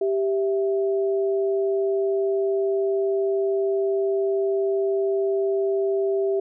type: tone pair together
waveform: sine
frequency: 392.2 / 659.3 Hz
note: G4 / E5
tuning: +1 / 0 cents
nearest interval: major sixth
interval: 899 cents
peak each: -20 / -29 dBFS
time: 0.01-6.4 s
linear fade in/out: 5 ms
effects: none